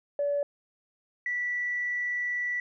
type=tone pair in turn; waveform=sine; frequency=574 / 1959.3 Hz; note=D5 / B6; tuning=-40 / -14 cents; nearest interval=octave + major sixth; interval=2126 cents; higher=second; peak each=-24 / -27 dBFS; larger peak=first; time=0.19-0.43 / 1.26-2.6 s; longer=second; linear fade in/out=2 ms; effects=tanh soft clip ceiling -20 dBFS